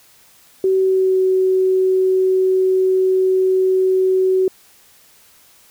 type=tone with pitch glide; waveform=sine; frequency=380 to 375.4 Hz; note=F#4 to F#4; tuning=+46 to +25 cents; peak=-12 dBFS; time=0.64-4.48 s; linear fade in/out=2 ms; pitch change=-21 cents; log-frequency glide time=0.77-1.19 s; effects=white hiss -50 dBFS RMS until 5.7 s